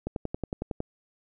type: click train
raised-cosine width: 2 ms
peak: -17 dBFS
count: 9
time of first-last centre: 0.07-0.804 s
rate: 10.9 Hz
effects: none